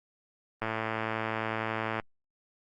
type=click train; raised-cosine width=0.5 ms; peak=-16 dBFS; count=154; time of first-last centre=0.62-1.998 s; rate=111 Hz; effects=Opus 24 kbps